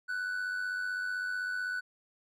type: tone with amplitude modulation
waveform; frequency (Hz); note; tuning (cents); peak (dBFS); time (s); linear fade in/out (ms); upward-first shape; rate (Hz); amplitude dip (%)
triangle; 1489; F#6; +11; -28; 0.08-1.81; 20; sine; 95.8; 50
effects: none